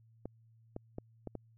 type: clicks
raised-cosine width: 2 ms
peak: -27 dBFS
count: 5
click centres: 0.256 / 0.764 / 0.984 / 1.273 / 1.353 s
effects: added 113 Hz sine -61 dBFS peak until 1.57 s